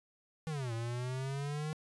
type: exponential two-way sweep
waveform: square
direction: down then up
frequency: 164.81 to 113.3 to 156.3 Hz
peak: -36 dBFS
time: 0.47-1.73 s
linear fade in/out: 0 ms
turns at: 0.73 s
effects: resampled to 24000 Hz